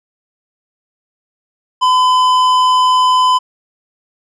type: tone with tanh clipping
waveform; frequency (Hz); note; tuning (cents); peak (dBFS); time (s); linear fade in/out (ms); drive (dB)
sine; 1012; B5; +42; -10; 1.81-3.39; 20; 12
effects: none